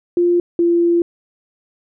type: tone pair in turn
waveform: sine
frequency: 349.2 / 342.6 Hz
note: F4 / F4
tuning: 0 / -33 cents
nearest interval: unison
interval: 33 cents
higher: first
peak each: -11 dBFS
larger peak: neither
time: 0.17-0.4 / 0.59-1.02 s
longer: second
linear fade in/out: 2 ms
effects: none